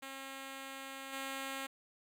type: tone with level steps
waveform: 5% pulse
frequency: 270 Hz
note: C#4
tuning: 45 cents flat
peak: -33 / -28 dBFS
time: 0.02-1.67 s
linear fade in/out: 10 ms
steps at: 1.12 s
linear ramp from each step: 20 ms
effects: none